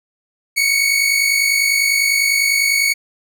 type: tone pair together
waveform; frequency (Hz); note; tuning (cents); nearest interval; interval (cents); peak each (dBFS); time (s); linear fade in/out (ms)
sawtooth; 2200 / 2250; C#7 / C#7; -14 / +25; unison; 39; -13; 0.56-2.94; 20
effects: none